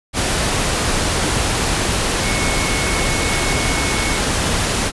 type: tone in noise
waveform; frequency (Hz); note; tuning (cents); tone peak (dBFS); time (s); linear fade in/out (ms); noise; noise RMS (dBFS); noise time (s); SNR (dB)
sine; 2199; C#7; -14; -25; 2.2-4.21; 50; pink; -18; 0.13-4.92; -10
effects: resampled to 24000 Hz